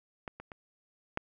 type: clicks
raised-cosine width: 0.5 ms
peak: -23 / -29 / -29 / -16 dBFS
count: 4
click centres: 0.278 / 0.4 / 0.518 / 1.174 s
effects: none